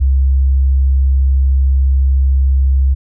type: tone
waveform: sine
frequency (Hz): 66.9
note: C2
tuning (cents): +39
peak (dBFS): -8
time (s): 0-2.95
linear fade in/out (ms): 20
effects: none